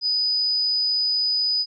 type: tone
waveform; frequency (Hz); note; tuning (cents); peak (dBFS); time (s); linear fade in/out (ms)
sine; 4978; D#8; 0; -19; 0.01-1.66; 50
effects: none